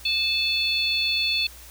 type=harmonic tone; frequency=873 Hz; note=A5; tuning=14 cents flat; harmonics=3 / 4 / 5; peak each=-25 / -26 / -25 dBFS; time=0.05-1.47 s; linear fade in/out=5 ms; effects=added 60 Hz sine -46 dBFS peak until 1.7 s + white hiss -46 dBFS RMS until 1.7 s